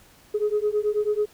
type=beating tone pair; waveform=sine; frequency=415.5 / 424.7 Hz; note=G#4 / G#4; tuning=+1 / +39 cents; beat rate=9.2 Hz; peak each=-23 dBFS; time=0.34-1.26 s; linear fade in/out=10 ms; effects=tanh soft clip ceiling -15 dBFS + pink hiss -54 dBFS RMS until 1.33 s